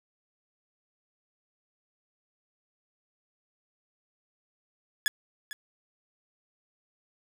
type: tone with echo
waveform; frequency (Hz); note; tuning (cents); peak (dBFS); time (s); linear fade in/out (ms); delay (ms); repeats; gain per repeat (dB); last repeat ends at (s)
sawtooth; 1700; G#6; +40; -19; 5.06-5.08; 0; 450; 1; -14; 5.53
effects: none